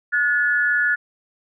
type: tone pair together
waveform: sine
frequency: 1448 / 1722 Hz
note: F#6 / A6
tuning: -38 / -38 cents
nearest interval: minor third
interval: 300 cents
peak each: -19 dBFS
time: 0.12-0.96 s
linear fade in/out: 20 ms
effects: none